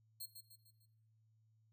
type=tone with echo; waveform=10% pulse; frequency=4242 Hz; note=C8; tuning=23 cents sharp; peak=-38 dBFS; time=0.2-0.26 s; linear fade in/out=10 ms; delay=150 ms; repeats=4; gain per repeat=-7 dB; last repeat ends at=0.86 s; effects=noise-tail reverb RT60 0.9 s tail -17 dB re dry + added 110 Hz sine -70 dBFS peak until 1.72 s